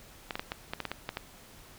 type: clicks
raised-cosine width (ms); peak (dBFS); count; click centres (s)
0.3; -17; 10; 0.308 / 0.355 / 0.395 / 0.519 / 0.735 / 0.803 / 0.853 / 0.916 / 1.091 / 1.171
effects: pink hiss -53 dBFS RMS until 1.78 s